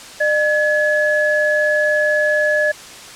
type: tone pair together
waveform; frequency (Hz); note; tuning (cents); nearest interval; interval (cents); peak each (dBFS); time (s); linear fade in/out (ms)
sine; 604 / 1699.5; D5 / G#6; +48 / +39; octave + tritone; 1791; -16; 0.2-2.72; 10
effects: white hiss -36 dBFS RMS until 3.15 s + low-pass 8000 Hz 12 dB/octave